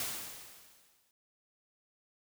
white noise with exponential decay, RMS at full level -35 dBFS, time 0-1.11 s, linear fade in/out 1 ms, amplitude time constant 240 ms, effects none

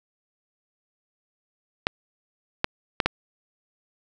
clicks, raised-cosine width 0.3 ms, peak -4 dBFS, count 4, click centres 1.869 / 2.644 / 3.002 / 3.06 s, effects none

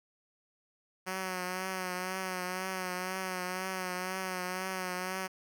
5% pulse tone with vibrato, 185 Hz, F#3, in tune, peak -23 dBFS, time 1.06-5.28 s, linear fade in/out 20 ms, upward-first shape triangle, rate 2 Hz, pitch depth 45 cents each way, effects none

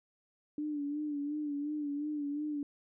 sine tone with vibrato, 293.7 Hz, D4, in tune, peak -33 dBFS, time 0.58-2.63 s, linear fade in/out 2 ms, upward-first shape sine, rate 2.8 Hz, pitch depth 53 cents each way, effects none

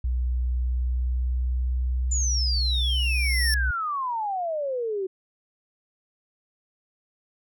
sine tone with pitch glide, 61.74 to 63.07 Hz, B1 to B1, 0 to +37 cents, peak -22 dBFS, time 0.04-3.71 s, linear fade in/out 5 ms, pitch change +37 cents, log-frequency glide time 0.52-2.4 s
sine exponential sweep, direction down, 7160 to 369.3 Hz, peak -25 dBFS, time 2.11-5.07 s, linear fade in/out 10 ms
sawtooth tone with exponential growth, 5450 Hz, F8, 43 cents flat, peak -20 dBFS, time 2.11-3.54 s, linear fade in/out 0 ms, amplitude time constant 310 ms
effects none

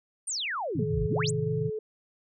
sine exponential two-way sweep, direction down then up, 9610 to 46.25 to 9610 Hz, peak -29 dBFS, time 0.27-1.31 s, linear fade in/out 10 ms, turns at 1.03 s
sine chord, A diminished, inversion none, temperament just, 110 / 132 / 158.4 Hz, A2 / C3 / Eb3, 0 / +16 / +31 cents, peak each -34 / -32 / -30 dBFS, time 0.75-1.7 s, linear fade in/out 10 ms
sine tone with pitch glide, 426.6 to 433.1 Hz, G#4 to A4, +46 to -27 cents, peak -30 dBFS, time 0.79-1.79 s, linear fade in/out 5 ms, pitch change +27 cents, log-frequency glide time 1.33-1.52 s
effects none

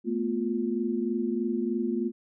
sine tone cluster, 220.4 / 243.6 / 351.6 Hz, A3 / B3 / F4, +3 / -24 / +12 cents, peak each -30 dBFS, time 0.04-2.12 s, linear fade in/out 50 ms, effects none

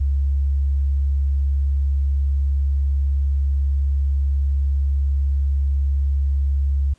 sine tone, 69.3 Hz, C#2, in tune, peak -16 dBFS, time 0-6.94 s, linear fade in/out 10 ms, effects pink hiss -60 dBFS RMS until 6.98 s + resampled to 22050 Hz

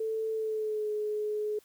sine tone with pitch glide, 441.8 to 423.1 Hz, A4 to G#4, +7 to +32 cents, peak -29 dBFS, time 0-1.59 s, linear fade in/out 5 ms, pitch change -75 cents, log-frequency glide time 0.33-0.9 s, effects white hiss -63 dBFS RMS until 1.64 s

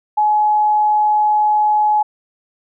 sine tone, 846 Hz, G#5, 32 cents sharp, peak -11 dBFS, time 0.17-2.03 s, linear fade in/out 10 ms, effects none

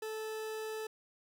40% pulse tone, 436.6 Hz, A4, 13 cents flat, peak -37 dBFS, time 0.02-0.87 s, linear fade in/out 5 ms, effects none

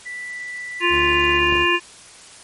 sine tone with pitch glide, 1972 to 1996.1 Hz, B6 to B6, -3 to +18 cents, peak -28 dBFS, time 0.05-1.4 s, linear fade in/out 20 ms, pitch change +21 cents, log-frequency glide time 0.73-1.19 s
harmonic tone, 349.2 Hz, F4, in tune, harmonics 1 / 3 / 5 / 7 / 8, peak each -21 / -21 / -21 / -21 / -21 dBFS, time 0.8-1.8 s, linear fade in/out 50 ms
sawtooth tone, 73 Hz, D2, 10 cents flat, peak -24 dBFS, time 0.89-1.67 s, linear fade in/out 50 ms
clicks, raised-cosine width 2 ms, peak -18 dBFS, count 2, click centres 1.525 / 1.556 s
effects white hiss -43 dBFS RMS until 2.43 s + MP3 48 kbps

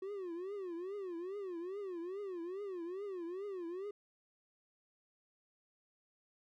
triangle tone with vibrato, 370.7 Hz, F#4, 3 cents sharp, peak -38 dBFS, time 0.02-3.91 s, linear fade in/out 5 ms, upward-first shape triangle, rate 2.4 Hz, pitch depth 210 cents each way, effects none

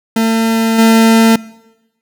40% pulse tone with level steps, 225.2 Hz, A3, 40 cents sharp, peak -9 / -4 dBFS, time 0.16-1.36 s, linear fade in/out 5 ms, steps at 0.78 s, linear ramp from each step 10 ms, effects noise-tail reverb RT60 1.0 s tail -22 dB re dry

